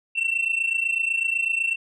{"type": "tone pair together", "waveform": "sine", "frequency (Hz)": [2687, 2715], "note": ["E7", "F7"], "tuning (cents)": [33, -50], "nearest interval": "unison", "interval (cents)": 17, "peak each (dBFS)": -22, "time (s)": [0.15, 1.76], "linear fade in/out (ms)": 20, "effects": ["tanh soft clip ceiling -18 dBFS"]}